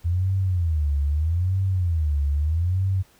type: tone with vibrato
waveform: sine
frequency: 82.6 Hz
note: E2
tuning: 4 cents sharp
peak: -19 dBFS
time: 0.04-3.03 s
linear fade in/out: 20 ms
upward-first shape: sine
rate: 0.79 Hz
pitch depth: 260 cents each way
effects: pink hiss -57 dBFS RMS until 3.19 s